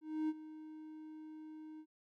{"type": "tone with ADSR envelope", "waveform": "triangle", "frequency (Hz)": 311.1, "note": "D#4", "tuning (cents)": 0, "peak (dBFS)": -30, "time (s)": [0.01, 1.86], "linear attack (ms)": 280, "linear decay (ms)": 39, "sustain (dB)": -16, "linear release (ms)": 64, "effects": []}